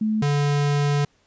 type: tone pair in turn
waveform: sine / square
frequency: 216.4 / 144.43 Hz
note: A3 / D3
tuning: -29 / -29 cents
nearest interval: perfect fifth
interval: 700 cents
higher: first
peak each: -19 dBFS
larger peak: neither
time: 0.01-0.22 / 0.22-1.05 s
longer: second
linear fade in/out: 5 ms
effects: pink hiss -63 dBFS RMS until 1.26 s + resampled to 16000 Hz